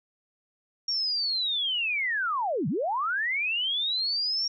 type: linear two-way sweep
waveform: sine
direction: down then up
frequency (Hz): 5600 to 130.81 to 5600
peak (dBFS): -25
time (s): 0.88-4.48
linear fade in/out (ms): 5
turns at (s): 2.68
effects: none